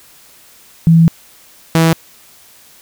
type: tone pair in turn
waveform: sine / sawtooth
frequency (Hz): 164.81 / 163.39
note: E3 / E3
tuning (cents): 0 / -15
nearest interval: unison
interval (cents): 15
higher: first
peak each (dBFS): -4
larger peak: neither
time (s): 0.87-1.08 / 1.75-1.93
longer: first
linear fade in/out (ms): 0
effects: white hiss -44 dBFS RMS until 2.81 s